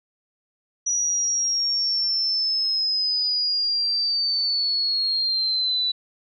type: linear sweep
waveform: sine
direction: down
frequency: 5850 to 3951 Hz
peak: -20 dBFS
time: 0.86-5.92 s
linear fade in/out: 10 ms
effects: none